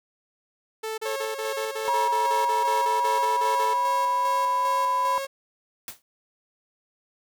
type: tone bursts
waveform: sawtooth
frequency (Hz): 440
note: A4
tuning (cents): 0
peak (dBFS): -25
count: 16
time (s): 0.83-3.74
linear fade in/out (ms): 10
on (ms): 150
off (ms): 34
type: tone with tremolo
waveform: sawtooth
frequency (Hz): 545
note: C#5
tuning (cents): -29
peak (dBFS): -25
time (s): 1.05-5.27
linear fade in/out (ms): 10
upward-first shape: square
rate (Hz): 2.5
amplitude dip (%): 40
type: tone with pitch glide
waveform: sine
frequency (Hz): 957 to 1000.5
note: A#5 to B5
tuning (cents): +45 to +22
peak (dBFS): -21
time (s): 1.88-5.18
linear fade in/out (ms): 0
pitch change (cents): +77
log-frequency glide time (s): 2.58-4.8
type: noise with exponential decay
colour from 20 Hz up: white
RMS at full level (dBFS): -32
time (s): 5.88-6.02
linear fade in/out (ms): 1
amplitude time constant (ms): 29
effects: none

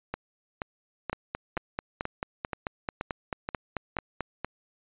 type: two click trains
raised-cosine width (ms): 0.5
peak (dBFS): -15 / -16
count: 15 / 10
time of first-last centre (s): 1.13-4.207 / 0.14-4.446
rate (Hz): 4.55 / 2.09
effects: resampled to 8000 Hz

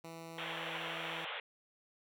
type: tone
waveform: 10% pulse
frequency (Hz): 164.81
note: E3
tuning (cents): 0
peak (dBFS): -38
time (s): 0.04-1.25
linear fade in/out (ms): 5
type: band-pass noise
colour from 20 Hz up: white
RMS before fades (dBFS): -42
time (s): 0.38-1.4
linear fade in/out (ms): 2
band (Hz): 440 to 3500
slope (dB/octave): 96
effects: none

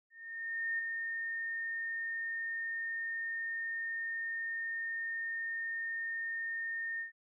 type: tone with ADSR envelope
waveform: sine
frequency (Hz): 1828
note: A#6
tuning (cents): -34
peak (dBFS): -31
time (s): 0.1-7.12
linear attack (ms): 690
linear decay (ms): 5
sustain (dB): -4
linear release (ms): 120
effects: none

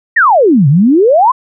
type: exponential two-way sweep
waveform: sine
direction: down then up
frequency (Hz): 1944 to 130.81 to 1081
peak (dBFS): -4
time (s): 0.16-1.32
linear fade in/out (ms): 10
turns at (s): 0.68
effects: none

